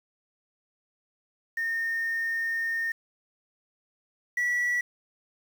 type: tone pair in turn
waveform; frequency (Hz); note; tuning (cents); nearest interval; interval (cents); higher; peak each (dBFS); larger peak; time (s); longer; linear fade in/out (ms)
sine; 1830 / 1946.3; A#6 / B6; -32 / -26; minor second; 106; second; -25 / -21; second; 1.57-2.92 / 4.37-4.81; first; 5
effects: tanh soft clip ceiling -23 dBFS + 8-bit